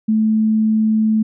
sine tone, 218.1 Hz, A3, 15 cents flat, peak -12 dBFS, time 0.08-1.23 s, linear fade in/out 10 ms, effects none

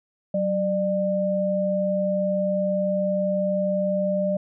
sine tone pair together, 188.84 / 599 Hz, F#3 / D5, +36 / +34 cents, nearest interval octave + minor sixth, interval 1998 cents, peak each -25 / -22 dBFS, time 0.34-4.37 s, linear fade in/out 5 ms, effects none

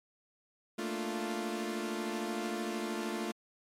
sawtooth chord, Bb major seventh, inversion third, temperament equal, 220 / 233.1 / 293.7 / 349.2 Hz, A3 / Bb3 / D4 / F4, 0 / 0 / 0 / 0 cents, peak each -34 / -39 / -39 / -34 dBFS, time 0.78-3.32 s, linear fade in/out 10 ms, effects low-pass 12000 Hz 12 dB/octave + MP3 96 kbps

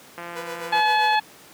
click train, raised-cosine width 0.5 ms, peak -20 dBFS, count 107, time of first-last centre 0.18-0.796 s, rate 172 Hz
sawtooth tone with tremolo, 493.9 Hz, B4, in tune, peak -26 dBFS, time 0.35-1.16 s, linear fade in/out 20 ms, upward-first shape triangle, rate 7.6 Hz, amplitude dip 75%
harmonic tone, 856 Hz, A5, 48 cents flat, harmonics 1 / 2 / 3 / 4 / 5, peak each -18 / -24 / -28 / -30 / -32 dBFS, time 0.72-1.2 s, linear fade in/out 10 ms
effects pink hiss -47 dBFS RMS until 1.53 s + high-pass 200 Hz 12 dB/octave

